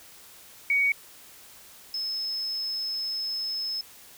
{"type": "tone pair in turn", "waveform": "sine", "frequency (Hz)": [2244, 5197], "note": ["C#7", "E8"], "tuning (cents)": [21, -25], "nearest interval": "octave + minor third", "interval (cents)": 1454, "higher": "second", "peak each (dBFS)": [-20, -28], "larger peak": "first", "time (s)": [[0.7, 0.92], [1.94, 3.81]], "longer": "second", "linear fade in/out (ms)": 2, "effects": ["white hiss -50 dBFS RMS until 4.17 s"]}